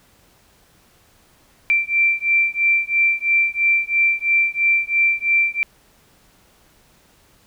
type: beating tone pair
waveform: sine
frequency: 2349 / 2352 Hz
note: D7 / D7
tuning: 0 / +2 cents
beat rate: 3 Hz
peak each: -18 dBFS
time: 1.7-5.63 s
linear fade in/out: 0 ms
effects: pink hiss -55 dBFS RMS until 7.46 s